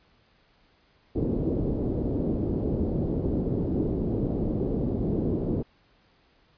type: low-pass noise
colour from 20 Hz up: white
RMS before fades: -27 dBFS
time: 1.15-5.63 s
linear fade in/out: 10 ms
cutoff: 400 Hz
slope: 24 dB/octave
effects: pink hiss -63 dBFS RMS until 6.57 s + resampled to 11025 Hz